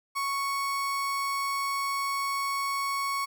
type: tone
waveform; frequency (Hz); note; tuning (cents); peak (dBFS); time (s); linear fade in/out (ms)
35% pulse; 1108.7; C#6; 0; -26; 0.15-3.26; 20
effects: none